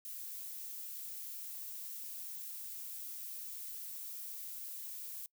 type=noise; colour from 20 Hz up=violet; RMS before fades=-45 dBFS; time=0.05-5.26 s; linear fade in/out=0 ms; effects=noise-tail reverb RT60 0.1 s tail -24 dB re dry